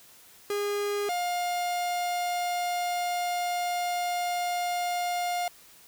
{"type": "tone pair in turn", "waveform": "45% pulse", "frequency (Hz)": [409.2, 707.8], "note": ["G#4", "F5"], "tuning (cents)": [-26, 23], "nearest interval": "major sixth", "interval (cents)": 949, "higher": "second", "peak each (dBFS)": -27, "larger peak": "neither", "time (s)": [[0.5, 1.09], [1.09, 5.48]], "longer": "second", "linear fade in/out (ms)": 2, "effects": ["white hiss -54 dBFS RMS until 5.87 s"]}